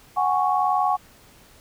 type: chord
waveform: sine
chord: F# suspended second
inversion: none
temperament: equal with one note detuned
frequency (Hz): 740 / 820.6 / 1108.7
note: F#5 / G#5 / C#6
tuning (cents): 0 / -21 / 0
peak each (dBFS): -22 / -23 / -23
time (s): 0.16-0.97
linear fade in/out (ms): 20
effects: pink hiss -52 dBFS RMS until 1.6 s